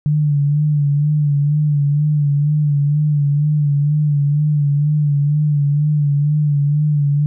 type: tone with vibrato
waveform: sine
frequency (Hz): 146.83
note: D3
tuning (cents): 0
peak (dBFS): -12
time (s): 0.06-7.26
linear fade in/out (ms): 0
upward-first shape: sine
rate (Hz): 2.1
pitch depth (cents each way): 51
effects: none